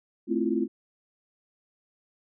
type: chord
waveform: sine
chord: F major seventh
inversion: first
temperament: equal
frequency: 220 / 261.6 / 329.6 / 349.2 Hz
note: A3 / C4 / E4 / F4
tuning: 0 / 0 / 0 / 0 cents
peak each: -29 dBFS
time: 0.27-0.68 s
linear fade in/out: 50 ms
effects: none